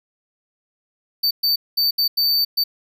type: tone bursts at uneven times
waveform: square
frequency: 4574 Hz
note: D8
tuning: 47 cents flat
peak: -16 dBFS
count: 6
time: 1.23-1.31 / 1.43-1.56 / 1.77-1.91 / 1.98-2.08 / 2.17-2.45 / 2.57-2.64 s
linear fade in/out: 10 ms
effects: none